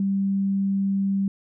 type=tone; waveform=sine; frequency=196 Hz; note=G3; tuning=in tune; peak=-20 dBFS; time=0-1.28 s; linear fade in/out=2 ms; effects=none